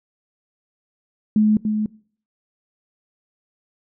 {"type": "tone with echo", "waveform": "sine", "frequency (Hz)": 213.6, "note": "G#3", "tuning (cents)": 49, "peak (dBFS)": -12, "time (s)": [1.36, 1.57], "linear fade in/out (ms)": 2, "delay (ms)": 290, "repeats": 1, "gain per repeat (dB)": -6, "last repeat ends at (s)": 1.86, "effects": ["noise-tail reverb RT60 0.5 s tail -22 dB re dry"]}